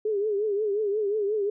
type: tone with vibrato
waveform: sine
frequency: 415.5 Hz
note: G#4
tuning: 1 cent sharp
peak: -23 dBFS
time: 0.05-1.5 s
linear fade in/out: 5 ms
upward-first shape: triangle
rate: 5.6 Hz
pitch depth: 110 cents each way
effects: none